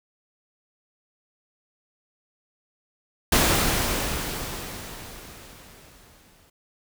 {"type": "noise with exponential decay", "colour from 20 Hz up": "pink", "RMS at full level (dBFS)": -18, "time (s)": [3.32, 6.5], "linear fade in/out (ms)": 5, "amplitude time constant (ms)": 690, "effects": []}